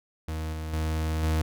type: tone with level steps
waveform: 40% pulse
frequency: 78.9 Hz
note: D#2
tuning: 25 cents sharp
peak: -29 / -31 / -25 / -22 dBFS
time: 0.28-1.42 s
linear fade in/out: 5 ms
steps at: 0.53 / 0.73 / 1.23 s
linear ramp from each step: 2 ms
effects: none